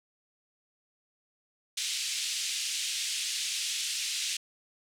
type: band-pass noise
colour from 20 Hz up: pink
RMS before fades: -33 dBFS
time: 1.77-4.37 s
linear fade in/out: 5 ms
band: 2700 to 8800 Hz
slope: 24 dB/octave
effects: none